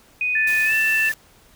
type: tone with pitch glide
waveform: sine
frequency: 2489 to 2668 Hz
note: D#7 to E7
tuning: 0 to +20 cents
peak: -19 dBFS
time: 0.21-1.09 s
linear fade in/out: 2 ms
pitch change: +120 cents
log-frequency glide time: 0.65-0.73 s
type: tone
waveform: sine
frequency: 1760 Hz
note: A6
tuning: in tune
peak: -19 dBFS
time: 0.35-1.12 s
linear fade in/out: 5 ms
type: noise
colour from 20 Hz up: white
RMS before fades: -34 dBFS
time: 0.47-1.14 s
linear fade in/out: 2 ms
effects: pink hiss -53 dBFS RMS until 1.55 s